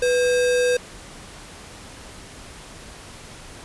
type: tone with sample-and-hold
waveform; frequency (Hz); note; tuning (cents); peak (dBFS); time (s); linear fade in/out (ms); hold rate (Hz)
sine; 493.9; B4; 0; -16; 0.02-0.77; 5; 2100
effects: pink hiss -41 dBFS RMS until 3.64 s + resampled to 24000 Hz